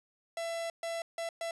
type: tone bursts at uneven times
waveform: 45% pulse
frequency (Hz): 669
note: E5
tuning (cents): +25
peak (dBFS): -34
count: 4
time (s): 0.37-0.7 / 0.83-1.02 / 1.18-1.29 / 1.41-1.51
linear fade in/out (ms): 2
effects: resampled to 24000 Hz